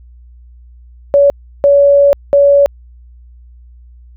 sine tone bursts at uneven times, 566 Hz, C#5, 36 cents sharp, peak -4 dBFS, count 3, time 1.14-1.3 / 1.64-2.13 / 2.33-2.66 s, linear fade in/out 0 ms, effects added 60 Hz sine -36 dBFS peak until 4.16 s

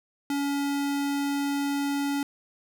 square tone, 282.4 Hz, C#4, 32 cents sharp, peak -26 dBFS, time 0.3-2.23 s, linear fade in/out 2 ms, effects none

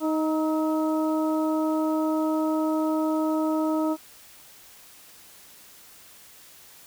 harmonic tone with a mistuned harmonic, 312.7 Hz, D#4, 9 cents sharp, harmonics 1 / 2 / 3 / 4, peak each -23 / -29 / -33 / -35 dBFS, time 0-3.97 s, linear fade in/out 50 ms, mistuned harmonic 4, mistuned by +40 cents, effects white hiss -50 dBFS RMS until 6.86 s

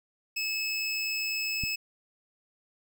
25% pulse tone, 2596 Hz, E7, 27 cents flat, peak -25 dBFS, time 0.36-1.76 s, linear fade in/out 10 ms
click, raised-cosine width 5 ms, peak -23 dBFS, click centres 1.637 s
effects none

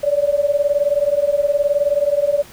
sine beating tone pair, 567 / 586 Hz, C#5 / D5, +39 / -4 cents, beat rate 19 Hz, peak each -17 dBFS, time 0.03-2.43 s, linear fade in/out 10 ms, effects pink hiss -42 dBFS RMS until 2.52 s

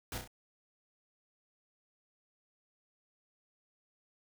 pink noise with echo, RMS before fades -40 dBFS, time 0.12-0.18 s, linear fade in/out 2 ms, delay 32 ms, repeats 3, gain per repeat -5 dB, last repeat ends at 0.276 s, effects none

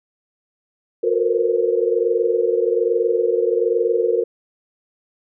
sine tone cluster, 360.7 / 454.7 / 475.9 / 523 Hz, F#4 / A#4 / A#4 / C5, -44 / -43 / +36 / -1 cents, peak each -22 / -19 / -20 / -26 dBFS, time 1.03-4.24 s, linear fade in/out 10 ms, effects none

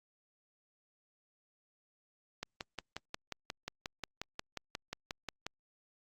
click train, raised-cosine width 0.2 ms, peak -21 dBFS, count 18, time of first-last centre 2.43-5.466 s, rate 5.6 Hz, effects Opus 48 kbps

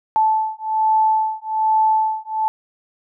sine beating tone pair, 873 / 874.2 Hz, A5 / A5, -14 / -11 cents, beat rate 1.2 Hz, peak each -18 dBFS, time 0.16-2.48 s, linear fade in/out 0 ms, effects none

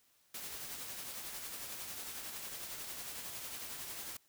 white noise with tremolo, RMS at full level -43 dBFS, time 0.34-4.17 s, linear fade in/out 5 ms, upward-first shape triangle, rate 11 Hz, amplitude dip 40%, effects white hiss -71 dBFS RMS until 4.28 s

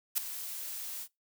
blue noise with ADSR envelope, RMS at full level -26 dBFS, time 0.15-1.08 s, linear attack 28 ms, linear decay 5 ms, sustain -14 dB, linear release 64 ms, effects noise-tail reverb RT60 0.2 s tail -23 dB re dry

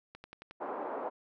click train, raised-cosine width 0.3 ms, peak -31 dBFS, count 5, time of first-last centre 0.15-0.51 s, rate 11.1 Hz
white band-pass noise, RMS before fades -38 dBFS, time 0.6-1.1 s, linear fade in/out 20 ms, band 320 to 970 Hz, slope 24 dB/octave
effects none

